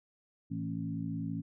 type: harmonic tone with a mistuned harmonic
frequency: 55.1 Hz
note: A1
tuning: 3 cents sharp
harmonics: 2 / 3 / 4 / 5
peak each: -41 / -37 / -41 / -39 dBFS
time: 0.5-1.42 s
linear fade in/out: 20 ms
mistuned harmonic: 4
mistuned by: +29 cents
effects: none